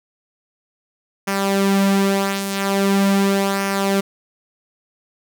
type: tone with flanger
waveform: sawtooth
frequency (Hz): 196.7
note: G3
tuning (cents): +6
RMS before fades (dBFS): -18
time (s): 1.27-4.01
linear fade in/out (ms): 10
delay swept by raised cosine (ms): 0.25 to 5.05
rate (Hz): 0.42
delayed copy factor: -0.55
effects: none